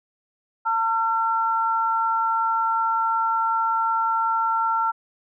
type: tone pair together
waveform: sine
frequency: 902.7 / 1360 Hz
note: A5 / F6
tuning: +44 / -46 cents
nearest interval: perfect fifth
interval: 710 cents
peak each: -22 dBFS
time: 0.65-4.92 s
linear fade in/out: 20 ms
effects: none